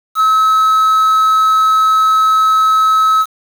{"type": "tone with quantisation", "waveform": "triangle", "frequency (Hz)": 1289, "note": "E6", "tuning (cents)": -39, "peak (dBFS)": -6, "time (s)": [0.15, 3.26], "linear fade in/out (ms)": 50, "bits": 5, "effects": []}